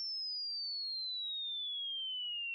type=exponential sweep; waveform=sine; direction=down; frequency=5430 to 2712 Hz; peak=-37 dBFS; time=0-2.54 s; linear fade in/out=0 ms; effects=none